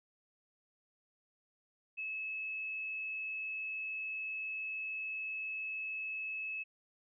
sine tone, 2593 Hz, E7, 29 cents flat, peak -37 dBFS, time 1.97-6.64 s, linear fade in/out 20 ms, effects none

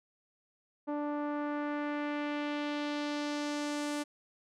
sawtooth tone with low-pass filter sweep, 293.7 Hz, D4, in tune, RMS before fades -35 dBFS, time 0.87-4.04 s, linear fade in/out 20 ms, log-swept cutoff 900 to 9300 Hz, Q 1.3, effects none

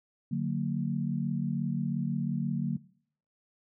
sine chord, D augmented, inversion none, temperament just, 146.83 / 183.54 / 229.4 Hz, D3 / F#3 / A#3, 0 / -14 / -28 cents, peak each -32 dBFS, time 0.31-2.77 s, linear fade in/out 10 ms, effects noise-tail reverb RT60 0.6 s tail -21 dB re dry

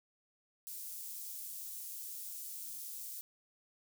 white high-pass noise, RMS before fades -45 dBFS, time 0.67-3.21 s, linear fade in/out 0 ms, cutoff 7600 Hz, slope 12 dB/octave, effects none

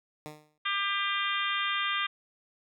10% pulse tone with exponential decay, 151.8 Hz, D#3, 42 cents flat, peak -29 dBFS, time 0.26-0.58 s, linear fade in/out 0 ms, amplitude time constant 68 ms
harmonic tone, 398.7 Hz, G4, 29 cents sharp, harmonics 3 / 4 / 5 / 6 / 7 / 8 / 9, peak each -32 / -35 / -35 / -37 / -38 / -35 / -37 dBFS, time 0.65-2.07 s, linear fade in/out 10 ms
effects none

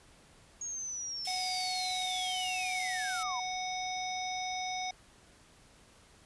sine linear sweep, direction down, 6645 to 927 Hz, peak -36 dBFS, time 0.61-3.4 s, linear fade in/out 5 ms
white high-pass noise, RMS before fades -42 dBFS, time 1.25-3.23 s, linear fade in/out 0 ms, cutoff 2200 Hz, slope 24 dB/octave
harmonic tone, 740 Hz, F#5, in tune, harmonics 1 / 3 / 5 / 7 / 8, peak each -36 / -41 / -43 / -44 / -45 dBFS, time 1.27-4.91 s, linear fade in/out 5 ms
effects pink hiss -60 dBFS RMS until 6.25 s + resampled to 24000 Hz

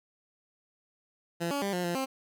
15% pulse tone with pitch steps, 170.1 / 283.1 / 199 / 178.5 / 173.3 / 265.6 Hz, F3 / C#4 / G3 / F3 / F3 / C4, -45 / +37 / +26 / +38 / -13 / +26 cents, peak -23 dBFS, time 1.4-2.06 s, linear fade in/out 20 ms, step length 110 ms, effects none

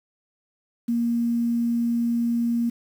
sine tone with quantisation, 235 Hz, A#3, 14 cents sharp, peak -20 dBFS, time 0.88-2.7 s, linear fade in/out 10 ms, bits 8, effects none

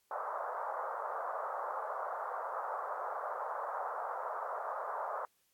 white band-pass noise, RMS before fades -39 dBFS, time 0.11-5.25 s, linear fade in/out 2 ms, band 520 to 1300 Hz, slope 48 dB/octave, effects white hiss -75 dBFS RMS until 5.53 s + AAC 64 kbps

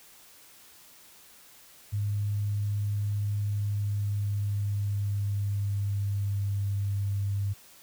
sine tone with pitch glide, 102.8 to 99.99 Hz, G#2 to G2, -17 to +35 cents, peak -26 dBFS, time 1.92-7.54 s, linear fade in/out 20 ms, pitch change -48 cents, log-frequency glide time 3.41-6.6 s, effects white hiss -54 dBFS RMS until 7.82 s

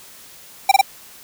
square tone bursts, 785 Hz, G5, 2 cents sharp, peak -9 dBFS, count 3, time 0.69-0.813 s, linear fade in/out 5 ms, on 25 ms, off 24 ms, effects white hiss -43 dBFS RMS until 1.23 s

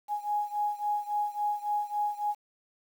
sine beating tone pair, 830 / 833.6 Hz, G#5 / G#5, -1 / +6 cents, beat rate 3.6 Hz, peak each -30 / -32 dBFS, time 0.08-2.35 s, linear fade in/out 50 ms, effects 9-bit

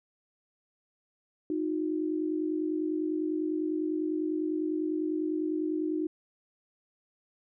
sine tone pair together, 311.1 / 361.1 Hz, D#4 / F#4, 0 / -42 cents, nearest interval minor third, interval 258 cents, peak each -29 / -33 dBFS, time 1.5-6.07 s, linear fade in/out 2 ms, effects none

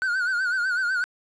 triangle tone with vibrato, 1480 Hz, F#6, in tune, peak -20 dBFS, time 0.02-1.04 s, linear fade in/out 0 ms, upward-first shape sine, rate 8 Hz, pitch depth 87 cents each way, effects resampled to 22050 Hz + 9-bit

